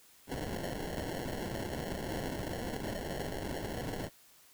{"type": "noise with sample-and-hold", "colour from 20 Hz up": "white", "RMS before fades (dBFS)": -38, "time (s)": [0.27, 4.1], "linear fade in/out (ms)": 50, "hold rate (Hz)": 1225, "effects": ["white hiss -61 dBFS RMS until 4.53 s"]}